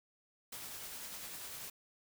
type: noise with tremolo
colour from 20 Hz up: white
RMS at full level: -45 dBFS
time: 0.52-1.7 s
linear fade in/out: 5 ms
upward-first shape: triangle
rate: 10 Hz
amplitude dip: 30%
effects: none